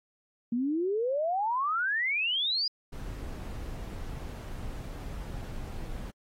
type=exponential sweep; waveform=sine; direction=up; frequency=228.6 to 4978 Hz; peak=-26 dBFS; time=0.52-2.68 s; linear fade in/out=5 ms
type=noise; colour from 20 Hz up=brown; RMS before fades=-38 dBFS; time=2.92-6.11 s; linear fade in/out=10 ms
effects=AAC 48 kbps